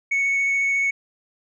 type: tone with vibrato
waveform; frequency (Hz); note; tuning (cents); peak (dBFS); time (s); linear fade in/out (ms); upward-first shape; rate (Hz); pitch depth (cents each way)
sine; 2217; C#7; 0; -16; 0.11-0.91; 10; sine; 14; 9
effects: tanh soft clip ceiling -17 dBFS